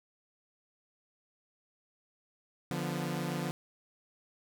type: chord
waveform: sawtooth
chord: B diminished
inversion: first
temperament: equal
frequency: 146.83 / 174.61 / 246.9 Hz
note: D3 / F3 / B3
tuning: 0 / 0 / 0 cents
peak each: -33 / -32 / -36 dBFS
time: 2.71-3.51 s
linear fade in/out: 0 ms
effects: none